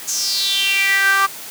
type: tone with high-pass filter sweep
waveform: sawtooth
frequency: 392 Hz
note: G4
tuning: in tune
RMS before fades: -17 dBFS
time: 0.07-1.27 s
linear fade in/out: 20 ms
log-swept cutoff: 6700 to 1200 Hz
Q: 6.3
effects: white hiss -33 dBFS RMS until 1.5 s + high-pass 150 Hz 12 dB/octave